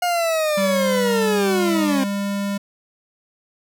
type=linear sweep; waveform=40% pulse; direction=down; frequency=717 to 261.6 Hz; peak=-17 dBFS; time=0.02-2.04 s; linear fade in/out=5 ms
type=tone with pitch glide; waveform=square; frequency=196 to 200.3 Hz; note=G3 to G3; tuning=0 to +38 cents; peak=-22 dBFS; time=0.57-2.58 s; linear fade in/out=10 ms; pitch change=+38 cents; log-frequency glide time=1.05-1.85 s
effects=none

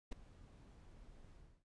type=noise with ADSR envelope; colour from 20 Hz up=brown; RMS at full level=-38 dBFS; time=0.11-1.64 s; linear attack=16 ms; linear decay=4 ms; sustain=-21 dB; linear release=290 ms; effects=resampled to 22050 Hz

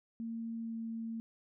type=tone with pitch glide; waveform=sine; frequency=228.4 to 226.8 Hz; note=A#3 to A#3; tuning=-35 to -47 cents; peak=-37 dBFS; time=0.2-1.2 s; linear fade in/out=0 ms; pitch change=-12 cents; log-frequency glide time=0.6-0.75 s; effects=none

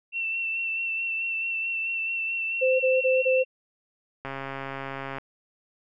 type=tone with vibrato; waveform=sine; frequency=2693 Hz; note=E7; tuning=36 cents sharp; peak=-26 dBFS; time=0.12-3.45 s; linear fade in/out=50 ms; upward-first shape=sine; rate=4.6 Hz; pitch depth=22 cents each way
type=tone bursts; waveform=sine; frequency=518 Hz; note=C5; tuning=17 cents flat; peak=-19 dBFS; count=4; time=2.61-3.439 s; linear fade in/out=20 ms; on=190 ms; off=23 ms
type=click train; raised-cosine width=0.5 ms; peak=-19 dBFS; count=128; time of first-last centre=4.25-5.184 s; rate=136 Hz
effects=none

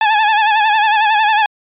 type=tone with vibrato; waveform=sawtooth; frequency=857 Hz; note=A5; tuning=46 cents flat; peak=-6 dBFS; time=0.01-1.46 s; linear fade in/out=2 ms; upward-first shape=sine; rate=11 Hz; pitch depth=68 cents each way; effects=resampled to 8000 Hz

